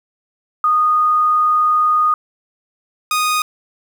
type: tone pair in turn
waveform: sine / sawtooth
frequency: 1234 / 1239.9 Hz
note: D#6 / D#6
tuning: -15 / -6 cents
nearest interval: unison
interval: 9 cents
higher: second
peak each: -11 dBFS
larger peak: neither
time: 0.64-2.14 / 3.11-3.42 s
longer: first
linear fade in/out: 2 ms
effects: 8-bit